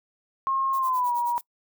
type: tone with pitch glide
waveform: sine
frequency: 1074 to 956.8 Hz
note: C6 to A#5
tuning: +45 to +45 cents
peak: -22 dBFS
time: 0.47-1.38 s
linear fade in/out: 0 ms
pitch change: -200 cents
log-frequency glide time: 0.77-1.14 s
type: noise with tremolo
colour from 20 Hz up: violet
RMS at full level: -40 dBFS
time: 0.73-1.41 s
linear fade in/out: 2 ms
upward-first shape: sine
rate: 9.4 Hz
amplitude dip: 100%
effects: noise-tail reverb RT60 0.1 s tail -23 dB re dry